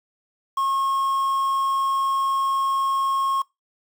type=tone with quantisation; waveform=triangle; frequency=1084 Hz; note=C#6; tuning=39 cents flat; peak=-18 dBFS; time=0.57-3.42 s; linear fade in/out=5 ms; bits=7; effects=noise-tail reverb RT60 0.2 s tail -22 dB re dry